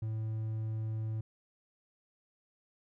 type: tone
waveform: triangle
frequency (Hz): 110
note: A2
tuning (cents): 0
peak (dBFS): -31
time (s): 0.02-1.21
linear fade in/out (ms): 5
effects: none